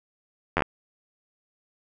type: slowing click train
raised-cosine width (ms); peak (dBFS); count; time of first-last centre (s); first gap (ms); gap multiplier
0.5; -7; 5; 0.57-0.622; 11; 1.11
effects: none